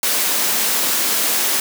white high-pass noise, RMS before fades -18 dBFS, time 0.03-1.6 s, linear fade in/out 2 ms, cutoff 180 Hz, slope 48 dB/octave, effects none

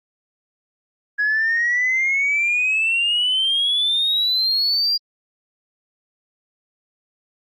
sine exponential sweep, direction up, 1665 to 4813 Hz, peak -15 dBFS, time 1.18-4.98 s, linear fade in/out 20 ms, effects tanh soft clip ceiling -13 dBFS + Opus 32 kbps

